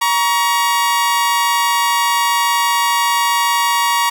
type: tone pair together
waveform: sawtooth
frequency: 946 / 1125 Hz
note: A#5 / C#6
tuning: +25 / +25 cents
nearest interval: minor third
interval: 300 cents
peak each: -11 / -14 dBFS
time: 0.01-4.1 s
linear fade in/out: 10 ms
effects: 8-bit